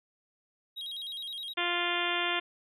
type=tone with vibrato; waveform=triangle; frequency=3520 Hz; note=A7; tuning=in tune; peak=-35 dBFS; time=0.76-1.54 s; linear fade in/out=20 ms; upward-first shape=square; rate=9.7 Hz; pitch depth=140 cents each way
type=harmonic tone; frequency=349.2 Hz; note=F4; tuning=in tune; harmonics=1 / 2 / 3 / 4 / 5 / 6 / 7 / 8 / 9 / 10; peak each=-37 / -37 / -37 / -37 / -37 / -37 / -37 / -37 / -37 / -37 dBFS; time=1.57-2.4 s; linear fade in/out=10 ms
effects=none